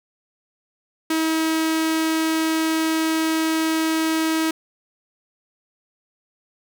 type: tone with notch filter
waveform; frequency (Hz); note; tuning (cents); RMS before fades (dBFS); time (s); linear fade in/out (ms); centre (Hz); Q
sawtooth; 320.3; E4; -50; -21; 1.1-4.51; 5; 710; 1.9
effects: none